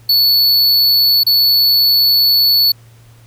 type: tone with dropouts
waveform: square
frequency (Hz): 4435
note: C#8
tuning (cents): 0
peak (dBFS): -9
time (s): 0.09-2.72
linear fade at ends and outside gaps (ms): 5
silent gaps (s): 1.235-1.265
effects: added 115 Hz sine -41 dBFS peak until 3.26 s + pink hiss -50 dBFS RMS until 3.26 s